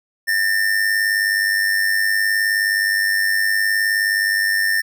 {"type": "tone with amplitude modulation", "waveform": "square", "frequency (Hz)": 1800, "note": "A6", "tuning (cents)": 39, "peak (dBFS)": -14, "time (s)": [0.27, 4.82], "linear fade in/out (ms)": 20, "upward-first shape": "sine", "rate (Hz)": 99.3, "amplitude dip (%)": 55, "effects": []}